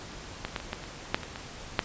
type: clicks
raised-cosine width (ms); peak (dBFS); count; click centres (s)
0.3; -15 / -28 / -14 / -22 / -15 / -25 / -7 / -21 / -22 / -6; 10; 0.45 / 0.483 / 0.562 / 0.601 / 0.731 / 0.839 / 1.145 / 1.233 / 1.359 / 1.792
effects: pink hiss -43 dBFS RMS until 1.84 s + resampled to 16000 Hz